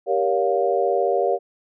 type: chord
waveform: sine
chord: G half-diminished seventh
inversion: none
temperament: just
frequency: 392 / 470.4 / 564.5 / 705.6 Hz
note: G4 / Bb4 / Db5 / F5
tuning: 0 / +16 / +31 / +18 cents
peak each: -23 dBFS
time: 0.06-1.39 s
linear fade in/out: 50 ms
effects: none